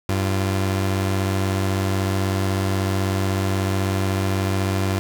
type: tone pair together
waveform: sawtooth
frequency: 96.2 / 343.6 Hz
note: G2 / F4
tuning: -32 / -28 cents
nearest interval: octave + minor seventh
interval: 2204 cents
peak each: -16 / -24 dBFS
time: 0.09-4.99 s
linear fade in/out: 0 ms
effects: none